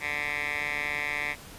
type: tone with band-pass filter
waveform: 10% pulse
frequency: 146.83 Hz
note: D3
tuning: in tune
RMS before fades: -31 dBFS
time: 0-1.36 s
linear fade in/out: 50 ms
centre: 2100 Hz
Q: 4.2
effects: pink hiss -46 dBFS RMS until 1.58 s + resampled to 32000 Hz